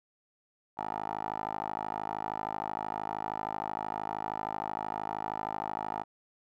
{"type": "tone with band-pass filter", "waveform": "10% pulse", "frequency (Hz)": 53, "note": "G#1", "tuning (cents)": 36, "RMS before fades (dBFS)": -36, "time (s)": [0.77, 6.04], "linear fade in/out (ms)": 20, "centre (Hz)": 890, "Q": 4, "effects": []}